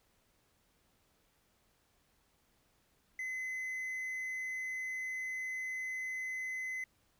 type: tone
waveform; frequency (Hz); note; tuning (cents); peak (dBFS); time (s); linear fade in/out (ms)
triangle; 2037; C7; -47; -35; 3.19-6.84; 2
effects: pink hiss -73 dBFS RMS until 7.19 s